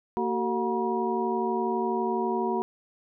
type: tone cluster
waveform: sine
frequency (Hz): 229.3 / 377 / 449 / 720 / 957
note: A#3 / F#4 / A4 / F#5 / A#5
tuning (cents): -28 / +32 / +35 / -47 / +45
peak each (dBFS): -31 / -28 / -36 / -34 / -30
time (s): 0.17-2.62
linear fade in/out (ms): 0
effects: none